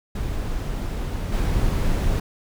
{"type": "noise with level steps", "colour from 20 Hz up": "brown", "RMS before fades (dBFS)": [-26, -21], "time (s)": [0.15, 2.2], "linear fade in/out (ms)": 5, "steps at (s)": 1.32, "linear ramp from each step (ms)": 5, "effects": []}